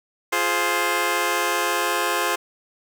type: chord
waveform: 10% pulse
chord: F minor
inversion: none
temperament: just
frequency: 349.2 / 419.1 / 523.8 Hz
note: F4 / Ab4 / C5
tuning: 0 / +16 / +2 cents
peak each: -17 dBFS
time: 0.32-2.36 s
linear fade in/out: 10 ms
effects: none